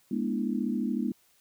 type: chord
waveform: sine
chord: E dominant seventh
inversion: first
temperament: equal with one note detuned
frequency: 207.7 / 241.4 / 293.7 / 329.6 Hz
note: G#3 / B3 / D4 / E4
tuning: 0 / -39 / 0 / 0 cents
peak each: -31 / -30 / -35 / -36 dBFS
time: 0.11-1.12 s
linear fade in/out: 5 ms
effects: white hiss -65 dBFS RMS until 1.4 s